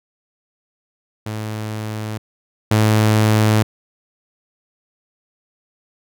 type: tone pair in turn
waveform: sawtooth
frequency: 108.1 / 108.1 Hz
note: A2 / A2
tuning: -30 / -30 cents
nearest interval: unison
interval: 0 cents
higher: neither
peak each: -20 / -8 dBFS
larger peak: second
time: 1.26-2.18 / 2.71-3.63 s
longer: neither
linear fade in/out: 5 ms
effects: none